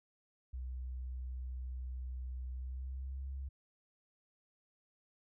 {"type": "tone with pitch glide", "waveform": "sine", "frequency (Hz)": [63.2, 67.35], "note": ["B1", "C#2"], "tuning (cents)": [41, -49], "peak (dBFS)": -39, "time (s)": [0.53, 3.49], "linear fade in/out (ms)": 10, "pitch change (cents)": 110, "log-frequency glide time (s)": [2.52, 3.28], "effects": []}